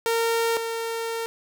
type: tone pair in turn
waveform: sawtooth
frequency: 459.4 / 457.1 Hz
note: A#4 / A#4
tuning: -25 / -34 cents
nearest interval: unison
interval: 9 cents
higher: first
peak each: -17 / -23 dBFS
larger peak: first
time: 0.06-0.57 / 0.57-1.26 s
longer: second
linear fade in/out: 0 ms
effects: none